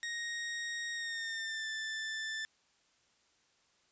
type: tone with pitch glide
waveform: sawtooth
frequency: 1870 to 1766.1 Hz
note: A#6 to A6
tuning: +5 to +6 cents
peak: -33 dBFS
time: 0.03-2.45 s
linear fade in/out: 0 ms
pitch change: -99 cents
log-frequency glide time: 0.93-1.68 s
effects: white hiss -71 dBFS RMS until 3.91 s + resampled to 16000 Hz